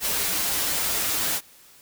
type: noise with comb filter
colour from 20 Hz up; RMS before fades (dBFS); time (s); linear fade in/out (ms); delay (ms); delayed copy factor
white; -25; 0-1.41; 50; 8.2; -0.5
effects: white hiss -52 dBFS RMS until 1.81 s